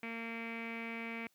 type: tone with low-pass filter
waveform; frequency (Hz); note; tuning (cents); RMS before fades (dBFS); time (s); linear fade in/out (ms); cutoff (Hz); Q
sawtooth; 229.2; A#3; -29; -42; 0.03-1.27; 2; 2300; 8.5
effects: white hiss -74 dBFS RMS until 1.34 s + high-pass 80 Hz 12 dB/octave